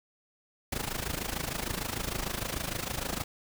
pink noise with amplitude modulation, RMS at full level -31 dBFS, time 0.72-3.24 s, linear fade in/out 5 ms, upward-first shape sine, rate 26.6 Hz, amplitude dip 80%, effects none

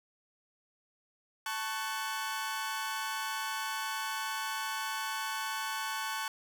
sawtooth chord, F# minor, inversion first, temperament equal with one note detuned, 880 / 1108.7 / 1503.2 Hz, A5 / C#6 / F#6, 0 / 0 / +27 cents, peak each -34 / -35 / -35 dBFS, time 1.46-6.28 s, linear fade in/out 2 ms, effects none

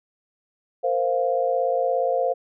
sine chord, Bb suspended second, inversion none, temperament equal, 466.2 / 523.3 / 698.5 Hz, Bb4 / C5 / F5, 0 / 0 / 0 cents, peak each -27 / -22 / -24 dBFS, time 0.83-2.34 s, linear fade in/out 20 ms, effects none

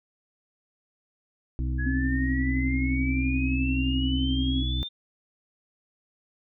harmonic tone, 63.2 Hz, B1, 41 cents sharp, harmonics 1 / 2 / 4 / 5, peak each -26 / -32 / -38 / -40 dBFS, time 1.59-4.83 s, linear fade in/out 0 ms
sine exponential sweep, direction up, 1661.2 to 3624 Hz, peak -32 dBFS, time 1.78-4.89 s, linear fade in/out 20 ms
sine tone, 264.3 Hz, C4, 18 cents sharp, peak -26 dBFS, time 1.86-4.63 s, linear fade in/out 5 ms
effects none

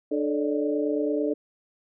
sine tone cluster, 298.1 / 436.3 / 572 / 601 Hz, D4 / A4 / D5 / D5, +26 / -15 / -46 / +40 cents, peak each -26 / -27 / -32 / -33 dBFS, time 0.11-1.34 s, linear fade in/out 10 ms, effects none

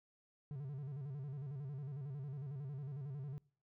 triangle tone with vibrato, 139 Hz, C#3, 5 cents sharp, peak -40 dBFS, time 0.51-3.38 s, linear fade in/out 0 ms, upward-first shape square, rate 11 Hz, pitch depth 100 cents each way, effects noise-tail reverb RT60 0.5 s tail -24 dB re dry

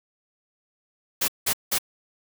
white noise bursts, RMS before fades -23 dBFS, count 3, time 1.21-1.786 s, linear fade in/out 10 ms, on 72 ms, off 180 ms, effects none

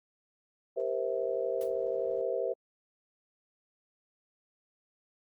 sine chord, C dominant seventh, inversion second, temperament just, 392.4 / 470.9 / 523.3 / 654.1 Hz, G4 / Bb4 / C5 / E5, +2 / +18 / 0 / -14 cents, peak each -36 / -34 / -33 / -36 dBFS, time 0.76-2.54 s, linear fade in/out 20 ms
white noise with exponential decay, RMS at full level -45 dBFS, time 1.61-1.74 s, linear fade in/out 2 ms, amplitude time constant 28 ms
effects Opus 24 kbps

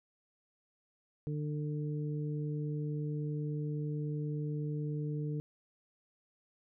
harmonic tone, 149.4 Hz, D3, 30 cents sharp, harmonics 1 / 2 / 3, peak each -34 / -42 / -44 dBFS, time 1.27-5.4 s, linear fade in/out 0 ms, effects none

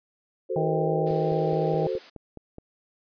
sine chord, F# diminished, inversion none, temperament equal, 370 / 440 / 523.3 Hz, F#4 / A4 / C5, 0 / 0 / 0 cents, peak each -30 dBFS, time 0.49-1.99 s, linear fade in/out 20 ms
harmonic tone, 158.2 Hz, D#3, 29 cents sharp, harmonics 1 / 2 / 3 / 4 / 5, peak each -27 / -35 / -30 / -32 / -31 dBFS, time 0.56-1.87 s, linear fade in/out 2 ms
white high-pass noise, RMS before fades -46 dBFS, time 1.06-2.1 s, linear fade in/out 10 ms, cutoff 230 Hz, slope 24 dB/octave
click train, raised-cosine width 2 ms, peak -27 dBFS, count 8, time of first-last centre 1.11-2.584 s, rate 4.75 Hz
effects resampled to 11025 Hz

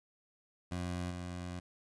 20% pulse tone with level steps, 89 Hz, F2, 33 cents sharp, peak -31 / -35 dBFS, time 0.71-1.6 s, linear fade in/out 10 ms, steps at 1.1 s, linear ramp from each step 10 ms, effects resampled to 22050 Hz + 11-bit

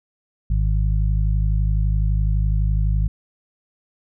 harmonic tone, 51.91 Hz, G#1, in tune, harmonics 1 / 2 / 3, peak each -17 / -23 / -27 dBFS, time 0.5-3.08 s, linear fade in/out 5 ms, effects none

